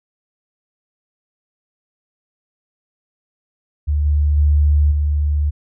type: tone with level steps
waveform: sine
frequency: 73.8 Hz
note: D2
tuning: 9 cents sharp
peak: -14 / -12 / -10 / -14 dBFS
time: 3.87-5.51 s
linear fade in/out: 20 ms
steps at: 4.05 / 4.37 / 4.91 s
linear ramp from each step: 10 ms
effects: none